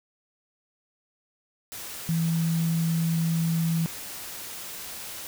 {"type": "tone in noise", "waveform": "sine", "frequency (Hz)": 164.81, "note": "E3", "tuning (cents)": 0, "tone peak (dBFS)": -22, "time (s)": [2.09, 3.86], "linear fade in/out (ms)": 0, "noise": "white", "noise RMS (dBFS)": -38, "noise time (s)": [1.72, 5.27], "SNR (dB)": 13, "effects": []}